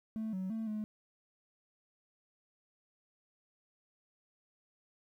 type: tone with pitch steps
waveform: triangle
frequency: 220 / 187.5 / 222.8 / 213.7 Hz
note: A3 / F#3 / A3 / G#3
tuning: 0 / +23 / +22 / +50 cents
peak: -32 dBFS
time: 0.16-0.84 s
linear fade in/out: 0 ms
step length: 170 ms
effects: tanh soft clip ceiling -30 dBFS + 12-bit